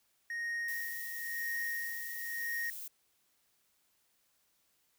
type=tone with tremolo; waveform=triangle; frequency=1864.7 Hz; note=A#6; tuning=in tune; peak=-32 dBFS; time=0.3-2.7 s; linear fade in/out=2 ms; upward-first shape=sine; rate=0.97 Hz; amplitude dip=60%
type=noise; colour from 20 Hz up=violet; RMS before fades=-44 dBFS; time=0.68-2.88 s; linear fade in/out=5 ms
effects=white hiss -74 dBFS RMS until 4.98 s